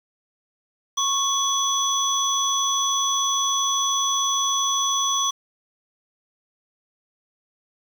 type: tone cluster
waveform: sine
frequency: 1098 / 3375 / 6000 Hz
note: C#6 / G#7 / F#8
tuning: -17 / +27 / +23 cents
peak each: -24 dBFS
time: 0.97-5.31 s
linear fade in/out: 10 ms
effects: 7-bit